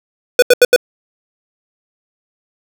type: tone bursts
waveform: square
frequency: 493.9 Hz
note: B4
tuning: in tune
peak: -4 dBFS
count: 4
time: 0.39-0.762 s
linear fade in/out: 2 ms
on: 33 ms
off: 80 ms
effects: none